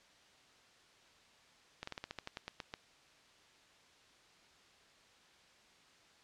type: slowing click train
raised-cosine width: 0.2 ms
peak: -24 dBFS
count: 12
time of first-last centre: 1.83-2.739 s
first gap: 44 ms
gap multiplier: 1.12
effects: white hiss -64 dBFS RMS until 6.23 s + low-pass 5000 Hz 12 dB/octave